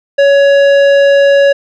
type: tone with tanh clipping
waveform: sine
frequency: 560 Hz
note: C#5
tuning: 18 cents sharp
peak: -6 dBFS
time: 0.18-1.53 s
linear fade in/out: 10 ms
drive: 13 dB
effects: none